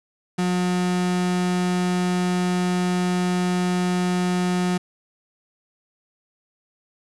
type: tone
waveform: 35% pulse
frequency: 180 Hz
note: F#3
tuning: 47 cents flat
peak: -18 dBFS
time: 0.38-4.78 s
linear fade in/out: 10 ms
effects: resampled to 24000 Hz + 8-bit